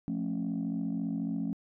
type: chord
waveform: sine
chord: F augmented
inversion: none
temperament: just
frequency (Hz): 174.61 / 218.3 / 272.8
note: F3 / A3 / C#4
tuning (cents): 0 / -13 / -28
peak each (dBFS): -34 / -33 / -33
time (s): 0.08-1.53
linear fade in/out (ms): 0
effects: tanh soft clip ceiling -25 dBFS